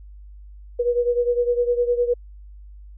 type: beating tone pair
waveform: sine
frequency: 481.2 / 491 Hz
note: B4 / B4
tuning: -45 / -10 cents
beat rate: 9.8 Hz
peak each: -19 / -23 dBFS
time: 0.79-2.14 s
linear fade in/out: 10 ms
effects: added 50 Hz sine -39 dBFS peak until 2.97 s